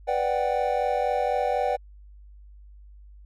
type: chord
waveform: triangle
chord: G major seventh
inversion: first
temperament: equal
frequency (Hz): 493.9 / 587.3 / 740 / 784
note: B4 / D5 / F#5 / G5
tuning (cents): 0 / 0 / 0 / 0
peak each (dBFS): -26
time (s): 0.07-1.77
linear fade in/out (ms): 20
effects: added 50 Hz sine -45 dBFS peak until 3.25 s